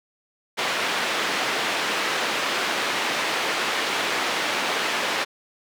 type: band-pass noise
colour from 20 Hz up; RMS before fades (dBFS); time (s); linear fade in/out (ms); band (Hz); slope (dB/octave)
white; -25; 0.57-5.25; 20; 280 to 2800; 12
effects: none